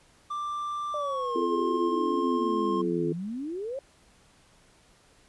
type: tone with pitch glide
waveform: triangle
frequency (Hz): 1180 to 1063.5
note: D6 to C6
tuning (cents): +8 to +28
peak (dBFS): -28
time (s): 0.3-2.82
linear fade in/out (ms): 10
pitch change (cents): -180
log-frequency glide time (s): 0.93-1.36
type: exponential two-way sweep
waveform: sine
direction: down then up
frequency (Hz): 605 to 155.56 to 564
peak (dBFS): -31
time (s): 0.94-3.79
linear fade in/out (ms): 2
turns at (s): 3.11
type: harmonic tone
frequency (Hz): 85.9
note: F2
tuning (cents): -28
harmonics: 3 / 4 / 5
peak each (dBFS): -33 / -28 / -31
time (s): 1.35-3.13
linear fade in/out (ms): 10
effects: pink hiss -60 dBFS RMS until 5.28 s + resampled to 24000 Hz